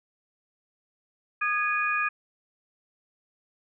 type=tone cluster; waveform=sine; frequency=1226 / 1663 / 2464 Hz; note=D#6 / G#6 / D#7; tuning=-26 / +2 / -17 cents; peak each=-28 dBFS; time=1.41-2.09 s; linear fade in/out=10 ms; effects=none